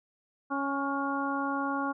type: harmonic tone with a mistuned harmonic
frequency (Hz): 277.2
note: C#4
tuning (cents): 0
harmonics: 1 / 2 / 3 / 4 / 5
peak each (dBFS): -32 / -39 / -35 / -34 / -36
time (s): 0.5-1.93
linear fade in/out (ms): 20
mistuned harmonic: 5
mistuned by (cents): +29
effects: none